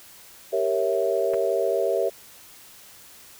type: chord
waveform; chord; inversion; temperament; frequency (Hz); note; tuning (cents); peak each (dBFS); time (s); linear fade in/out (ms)
sine; G diminished seventh; none; equal; 392 / 466.2 / 554.4 / 659.3; G4 / Bb4 / Db5 / Fb5; 0 / 0 / 0 / 0; -26; 0.52-2.1; 20
type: clicks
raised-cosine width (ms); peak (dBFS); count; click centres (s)
0.5; -22; 2; 1.336 / 1.343
effects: white hiss -48 dBFS RMS until 3.39 s